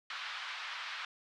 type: band-pass noise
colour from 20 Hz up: pink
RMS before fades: -42 dBFS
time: 0.1-1.05 s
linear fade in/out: 2 ms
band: 1100 to 4100 Hz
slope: 24 dB/octave
effects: none